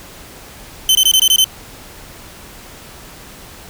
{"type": "tone bursts", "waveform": "sawtooth", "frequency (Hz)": 3068, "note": "G7", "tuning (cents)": -38, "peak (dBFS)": -5, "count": 7, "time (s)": [0.89, 1.443], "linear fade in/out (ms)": 2, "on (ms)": 61, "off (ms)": 21, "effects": ["pink hiss -37 dBFS RMS until 3.69 s"]}